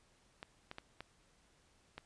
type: clicks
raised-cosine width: 0.3 ms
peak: -29 dBFS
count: 5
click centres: 0.429 / 0.714 / 0.784 / 1.006 / 1.98 s
effects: pink hiss -70 dBFS RMS until 2.05 s + resampled to 22050 Hz